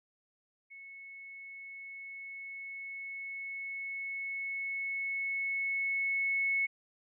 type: tone with level ramp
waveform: sine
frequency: 2200 Hz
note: C#7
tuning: 14 cents flat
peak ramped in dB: -47 to -27 dBFS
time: 0.7-6.67 s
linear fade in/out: 20 ms
effects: none